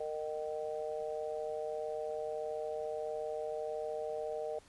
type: harmonic tone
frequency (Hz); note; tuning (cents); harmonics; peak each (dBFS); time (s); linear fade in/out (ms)
153.6; D#3; -22; 3 / 4 / 5; -39 / -39 / -45; 0-4.59; 5
effects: pink hiss -62 dBFS RMS until 4.68 s + resampled to 24000 Hz